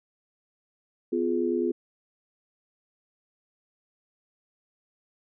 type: chord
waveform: sine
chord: F diminished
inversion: second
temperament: just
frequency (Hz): 251.4 / 349.2 / 419.1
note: Cb4 / F4 / Ab4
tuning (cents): +31 / 0 / +16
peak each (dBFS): -29 / -26 / -29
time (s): 1.12-1.72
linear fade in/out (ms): 10
effects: none